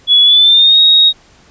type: tone with pitch glide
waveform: sine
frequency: 3392 to 3764 Hz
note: G#7 to A#7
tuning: +36 to +16 cents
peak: -4 dBFS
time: 0.07-1.13 s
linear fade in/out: 50 ms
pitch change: +180 cents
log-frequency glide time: 0.23-0.79 s
effects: pink hiss -46 dBFS RMS until 1.5 s + resampled to 16000 Hz